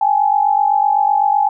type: tone pair together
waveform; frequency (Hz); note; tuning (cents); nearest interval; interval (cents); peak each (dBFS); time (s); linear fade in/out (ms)
sine; 805 / 852.9; G5 / G#5; +46 / +46; minor second; 100; -14; 0.01-1.49; 5
effects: none